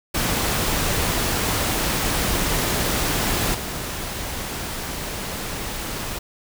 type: noise with level steps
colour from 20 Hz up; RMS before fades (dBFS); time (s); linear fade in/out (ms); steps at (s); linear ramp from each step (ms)
pink; -22 / -29; 0.14-6.19; 10; 3.54; 10
effects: none

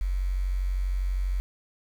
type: tone with quantisation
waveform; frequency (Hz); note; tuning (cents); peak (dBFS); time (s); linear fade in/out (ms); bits
sine; 46.25; F#1; 0; -24; 0.01-1.4; 0; 8
effects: none

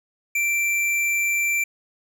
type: tone with hard clipping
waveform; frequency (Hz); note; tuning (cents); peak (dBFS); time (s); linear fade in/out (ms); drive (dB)
sine; 2349; D7; 0; -21; 0.35-1.64; 5; 13
effects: none

